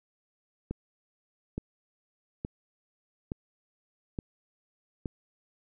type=click train; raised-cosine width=3 ms; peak=-20 dBFS; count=6; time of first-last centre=0.71-5.058 s; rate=1.15 Hz; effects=none